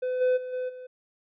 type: tone with level steps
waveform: triangle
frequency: 506 Hz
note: B4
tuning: 42 cents sharp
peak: -24 / -18 / -31 / -26 / -37 dBFS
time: 0.02-0.87 s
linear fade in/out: 10 ms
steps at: 0.2 / 0.36 / 0.52 / 0.68 s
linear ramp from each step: 20 ms
effects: resampled to 8000 Hz